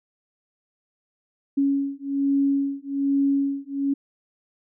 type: beating tone pair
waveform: sine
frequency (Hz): 277.2 / 278.4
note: C#4 / C#4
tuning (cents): 0 / +8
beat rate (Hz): 1.2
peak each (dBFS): -23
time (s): 1.57-3.94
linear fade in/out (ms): 10
effects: none